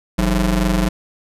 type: ring-modulated tone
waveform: 30% pulse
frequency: 119.1 Hz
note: A#2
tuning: 38 cents sharp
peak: -9 dBFS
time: 0.18-0.89 s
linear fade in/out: 10 ms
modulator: 71.3 Hz
effects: resampled to 32000 Hz